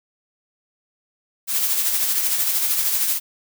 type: noise with tremolo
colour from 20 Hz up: blue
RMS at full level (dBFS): -19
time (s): 1.47-3.2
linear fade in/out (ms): 50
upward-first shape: sine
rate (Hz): 13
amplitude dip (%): 40
effects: none